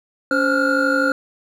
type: tone cluster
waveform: triangle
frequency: 280.3 / 524 / 1387 / 1439 Hz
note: C#4 / C5 / F6 / F#6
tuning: +19 / +2 / -12 / -49 cents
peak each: -19 dBFS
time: 0.31-1.12 s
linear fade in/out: 2 ms
effects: none